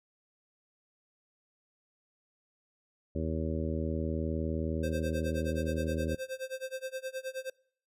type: harmonic tone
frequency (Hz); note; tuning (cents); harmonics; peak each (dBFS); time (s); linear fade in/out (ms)
79.8; D#2; +44; 1 / 2 / 3 / 4 / 5 / 6 / 7; -34 / -38 / -37 / -39 / -40 / -44 / -41; 3.15-6.15; 5
type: tone with tremolo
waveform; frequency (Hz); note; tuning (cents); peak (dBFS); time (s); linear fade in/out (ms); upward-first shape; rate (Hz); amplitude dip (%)
square; 523.3; C5; 0; -34; 4.83-7.5; 5; sine; 9.5; 95
effects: noise-tail reverb RT60 0.6 s tail -26 dB re dry + resampled to 32000 Hz